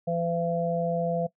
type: harmonic tone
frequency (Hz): 169.6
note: E3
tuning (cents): +50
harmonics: 1 / 3 / 4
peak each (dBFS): -29 / -29 / -29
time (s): 0.07-1.27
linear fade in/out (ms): 10
effects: noise-tail reverb RT60 0.1 s tail -19 dB re dry